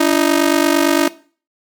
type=ring-modulated tone; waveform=sawtooth; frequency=311.1 Hz; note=D#4; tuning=in tune; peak=-4 dBFS; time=0-1.08 s; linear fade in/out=5 ms; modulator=24.4 Hz; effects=noise-tail reverb RT60 0.4 s tail -18 dB re dry + MP3 96 kbps